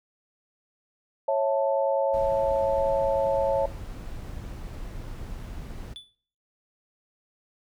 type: chord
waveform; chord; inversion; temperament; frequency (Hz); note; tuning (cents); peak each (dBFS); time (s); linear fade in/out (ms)
sine; A major; first; just; 550 / 660 / 880; C#5 / E5 / A5; -14 / +2 / 0; -23 / -27 / -29; 1.28-3.66; 5
type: noise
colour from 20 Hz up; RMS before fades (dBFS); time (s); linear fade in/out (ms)
brown; -37; 2.13-5.94; 10
type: tone with exponential decay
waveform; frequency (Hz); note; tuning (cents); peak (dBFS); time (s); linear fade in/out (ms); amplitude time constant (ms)
triangle; 3473; A7; -23; -33; 5.96-6.15; 0; 40
effects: noise-tail reverb RT60 0.5 s tail -21 dB re dry